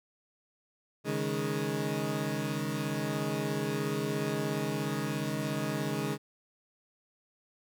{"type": "chord", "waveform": "20% pulse", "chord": "C# suspended second", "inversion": "none", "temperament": "equal", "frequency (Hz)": [138.59, 155.56, 207.7], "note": ["C#3", "D#3", "G#3"], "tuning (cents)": [0, 0, 0], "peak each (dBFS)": -30, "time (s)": [1.04, 6.18], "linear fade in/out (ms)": 50, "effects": []}